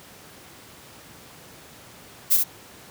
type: noise with echo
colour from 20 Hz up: violet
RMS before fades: -17 dBFS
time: 2.3-2.38 s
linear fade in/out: 20 ms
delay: 61 ms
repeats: 1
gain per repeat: -4 dB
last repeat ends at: 2.441 s
effects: pink hiss -46 dBFS RMS until 2.9 s + high-pass 100 Hz 12 dB/octave